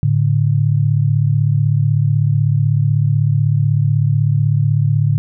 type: tone pair together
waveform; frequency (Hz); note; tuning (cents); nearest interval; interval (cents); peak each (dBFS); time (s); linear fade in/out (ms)
sine; 108.9 / 144.97; A2 / D3; -17 / -22; perfect fourth; 495; -14; 0.03-5.18; 0
effects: none